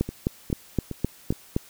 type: two click trains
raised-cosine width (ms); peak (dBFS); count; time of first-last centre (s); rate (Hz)
3; -18 / -9; 4 / 7; 0.09-1.325 / 0.01-1.564; 2.43 / 3.86
effects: white hiss -51 dBFS RMS until 1.69 s